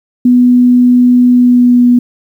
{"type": "tone with pitch glide", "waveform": "sine", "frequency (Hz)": [246.9, 244.1], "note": ["B3", "B3"], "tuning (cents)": [0, -20], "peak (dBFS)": -3, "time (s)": [0.25, 1.99], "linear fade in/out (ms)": 5, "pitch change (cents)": -20, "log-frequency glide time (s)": [1.33, 1.87], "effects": ["7-bit"]}